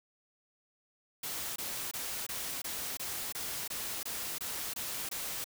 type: noise bursts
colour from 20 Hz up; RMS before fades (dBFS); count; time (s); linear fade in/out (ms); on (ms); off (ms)
white; -38; 12; 1.23-5.443; 5; 330; 23
effects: none